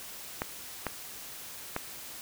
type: clicks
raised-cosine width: 0.5 ms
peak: -15 dBFS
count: 3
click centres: 0.419 / 0.867 / 1.764 s
effects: white hiss -44 dBFS RMS until 2.21 s